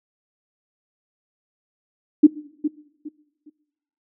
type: tone with echo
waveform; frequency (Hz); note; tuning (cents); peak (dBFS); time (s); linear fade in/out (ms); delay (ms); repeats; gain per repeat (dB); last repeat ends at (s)
sine; 299.8; D4; +36; -5; 2.23-2.27; 10; 410; 3; -12; 3.5
effects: noise-tail reverb RT60 0.9 s tail -20 dB re dry